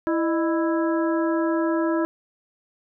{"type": "harmonic tone with a mistuned harmonic", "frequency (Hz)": 330, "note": "E4", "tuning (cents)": 2, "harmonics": [1, 2, 3, 4, 5], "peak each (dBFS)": [-21, -27, -31, -33, -35], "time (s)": [0.07, 2.05], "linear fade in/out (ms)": 0, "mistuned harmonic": 2, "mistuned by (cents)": -120, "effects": []}